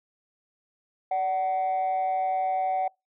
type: tone pair together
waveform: sine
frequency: 581.1 / 752 Hz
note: D5 / F#5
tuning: -18 / +28 cents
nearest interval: major third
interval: 446 cents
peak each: -30 / -22 dBFS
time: 1.11-2.88 s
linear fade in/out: 5 ms
effects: noise-tail reverb RT60 0.2 s tail -26 dB re dry + tanh soft clip ceiling -21 dBFS